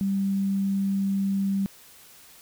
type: tone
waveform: sine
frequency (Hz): 196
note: G3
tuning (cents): 0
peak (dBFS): -22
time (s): 0.01-1.66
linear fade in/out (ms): 0
effects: white hiss -51 dBFS RMS until 2.41 s